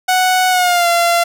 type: tone with pitch glide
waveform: sawtooth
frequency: 740 to 686.5 Hz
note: F#5 to F5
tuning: 0 to -30 cents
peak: -7 dBFS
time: 0.08-1.24 s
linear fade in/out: 10 ms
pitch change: -130 cents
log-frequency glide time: 0.5-0.88 s
effects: none